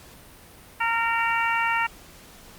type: harmonic tone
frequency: 460.2 Hz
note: A#4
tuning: 22 cents flat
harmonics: 2 / 3 / 4 / 5 / 6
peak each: -25 / -27 / -28 / -29 / -30 dBFS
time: 0.8-1.87 s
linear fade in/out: 10 ms
effects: pink hiss -48 dBFS RMS until 2.58 s + Opus 48 kbps